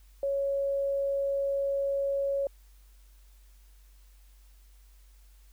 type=tone; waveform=sine; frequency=555 Hz; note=C#5; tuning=2 cents sharp; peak=-26 dBFS; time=0.23-2.47 s; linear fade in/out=2 ms; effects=added 48 Hz sine -53 dBFS peak until 5.52 s + white hiss -66 dBFS RMS until 5.52 s